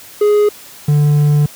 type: tone pair in turn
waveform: triangle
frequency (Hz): 416.8 / 147.36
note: G#4 / D3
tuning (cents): +6 / +6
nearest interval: octave + tritone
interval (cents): 1800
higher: first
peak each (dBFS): -6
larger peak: neither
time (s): 0.21-0.49 / 0.88-1.46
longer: second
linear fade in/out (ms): 5
effects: white hiss -37 dBFS RMS until 1.55 s + high-pass 60 Hz 12 dB/octave